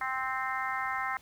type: harmonic tone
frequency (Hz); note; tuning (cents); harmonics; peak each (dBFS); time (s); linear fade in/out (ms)
261.6; C4; 0; 3 / 4 / 5 / 6 / 7 / 8; -37 / -36 / -36 / -41 / -37 / -39; 0.01-1.17; 2
effects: pink hiss -58 dBFS RMS until 1.21 s